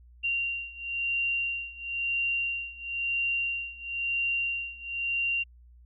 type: beating tone pair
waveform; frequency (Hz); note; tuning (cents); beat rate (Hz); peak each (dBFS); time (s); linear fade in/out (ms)
sine; 2766 / 2766.99; F7 / F7; -17 / -17; 0.99; -30 / -32; 0.23-5.44; 20
effects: added 60 Hz sine -51 dBFS peak until 5.85 s